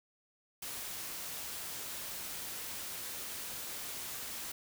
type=noise; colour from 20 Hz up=white; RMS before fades=-42 dBFS; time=0.62-4.52 s; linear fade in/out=5 ms; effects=none